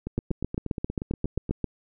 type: two click trains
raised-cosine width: 3 ms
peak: -13 / -18 dBFS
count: 12 / 13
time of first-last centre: 0.18-1.643 / 0.07-1.493 s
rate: 7.52 / 8.43 Hz
effects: none